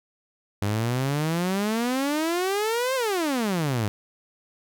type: exponential two-way sweep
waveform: sawtooth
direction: up then down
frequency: 98.8 to 538 to 98.8 Hz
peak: -19 dBFS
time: 0.62-3.88 s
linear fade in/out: 0 ms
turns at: 2.95 s
effects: none